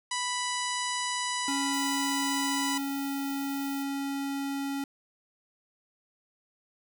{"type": "harmonic tone", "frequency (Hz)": 987.8, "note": "B5", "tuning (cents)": 0, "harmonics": [1, 2, 3, 4, 5, 6, 7, 8, 9, 10], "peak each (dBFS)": [-33, -36, -38, -39, -40, -41, -41, -42, -43, -43], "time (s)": [0.11, 2.78], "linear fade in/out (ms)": 5}
{"type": "tone", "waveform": "square", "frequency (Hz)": 277.2, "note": "C#4", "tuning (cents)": 0, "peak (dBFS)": -31, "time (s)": [1.48, 4.84], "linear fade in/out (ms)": 2}
{"type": "noise", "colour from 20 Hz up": "violet", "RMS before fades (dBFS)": -45, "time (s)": [1.72, 3.84], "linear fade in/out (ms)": 20}
{"effects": []}